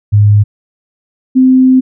sine tone pair in turn, 103.83 / 258.6 Hz, G#2 / C4, 0 / -20 cents, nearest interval octave + major third, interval 1580 cents, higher second, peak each -3 dBFS, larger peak neither, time 0.12-0.44 / 1.35-1.81 s, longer second, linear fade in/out 20 ms, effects none

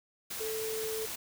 sine tone in noise, 440 Hz, A4, in tune, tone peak -34 dBFS, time 0.4-1.06 s, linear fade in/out 10 ms, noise white, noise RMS -39 dBFS, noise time 0.3-1.16 s, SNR +2 dB, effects none

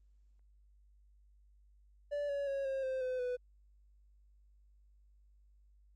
triangle tone with pitch steps, 580 / 565.1 / 550.6 / 536.5 / 522.7 / 509.3 / 496.2 Hz, D5 / C#5 / C#5 / C5 / C5 / C5 / B4, -22 / +33 / -12 / +43 / -2 / -47 / +8 cents, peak -32 dBFS, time 2.11-3.37 s, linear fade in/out 20 ms, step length 180 ms, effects added 50 Hz sine -62 dBFS peak until 5.95 s + Opus 32 kbps

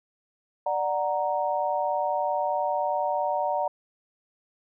sine chord, D augmented, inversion none, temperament equal with one note detuned, 590 / 740 / 932.3 Hz, D5 / F#5 / A#5, +8 / 0 / 0 cents, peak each -28 dBFS, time 0.66-3.68 s, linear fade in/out 5 ms, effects none

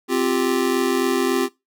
square chord, C suspended fourth, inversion none, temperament just, 261.6 / 348.8 / 392.4 Hz, C4 / F4 / G4, 0 / -2 / +2 cents, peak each -23 dBFS, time 0.08-1.49 s, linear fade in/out 50 ms, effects noise-tail reverb RT60 0.2 s tail -19 dB re dry

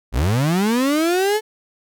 35% pulse linear sweep, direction up, 48.19 to 440 Hz, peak -14 dBFS, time 0.12-1.41 s, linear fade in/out 50 ms, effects none

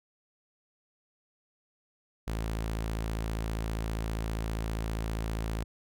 sawtooth tone, 55 Hz, A1, in tune, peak -27 dBFS, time 2.27-5.64 s, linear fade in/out 10 ms, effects none

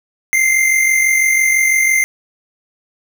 square tone pair together, 2086 / 2132 Hz, C7 / C7, -6 / +32 cents, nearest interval unison, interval 38 cents, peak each -12 / -20 dBFS, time 0.33-2.04 s, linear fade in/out 0 ms, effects none

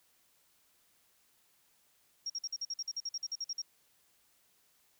sine tone bursts, 5588 Hz, F8, in tune, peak -34 dBFS, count 16, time 2.26-3.619 s, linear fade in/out 5 ms, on 39 ms, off 49 ms, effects white hiss -70 dBFS RMS until 4.99 s

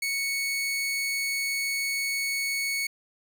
sawtooth tone, 2217 Hz, C#7, in tune, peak -23 dBFS, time 0.02-2.87 s, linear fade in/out 5 ms, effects none

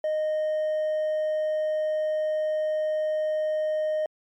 sine tone with hard clipping, 618 Hz, D#5, 12 cents flat, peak -24 dBFS, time 0.04-4.06 s, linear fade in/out 2 ms, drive 2 dB, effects MP3 64 kbps

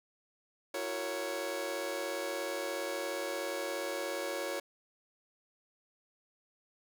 sawtooth chord, F# dominant seventh, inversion third, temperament just, 333 / 370 / 462.5 / 555 Hz, E4 / F#4 / A#4 / C#5, +18 / 0 / -14 / +2 cents, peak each -39 / -38 / -38 / -33 dBFS, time 0.74-4.6 s, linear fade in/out 5 ms, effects none

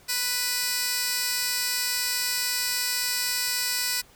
15% pulse tone with high-pass filter, 493.9 Hz, B4, in tune, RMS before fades -27 dBFS, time 0.08-4.02 s, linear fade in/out 20 ms, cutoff 3600 Hz, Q 0.75, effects pink hiss -55 dBFS RMS until 4.15 s

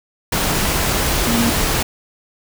sine tone in noise, 233.4 Hz, A#3, 2 cents sharp, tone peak -16 dBFS, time 1.27-1.5 s, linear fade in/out 5 ms, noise pink, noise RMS -18 dBFS, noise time 0.32-1.83 s, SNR -1 dB, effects none

